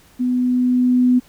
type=tone with level ramp; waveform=sine; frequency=249.6 Hz; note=B3; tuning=19 cents sharp; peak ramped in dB=-16 to -10 dBFS; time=0.19-1.2 s; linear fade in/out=20 ms; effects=pink hiss -51 dBFS RMS until 1.28 s